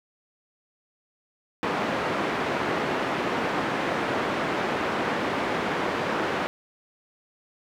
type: band-pass noise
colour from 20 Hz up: pink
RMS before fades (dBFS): -27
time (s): 1.63-6.47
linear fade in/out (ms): 0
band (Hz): 250 to 2000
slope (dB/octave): 12
effects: none